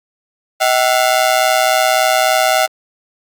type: ring-modulated tone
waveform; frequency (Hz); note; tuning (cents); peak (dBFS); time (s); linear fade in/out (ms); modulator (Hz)
sawtooth; 698.5; F5; 0; -4; 0.6-2.67; 20; 61.8
effects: Opus 48 kbps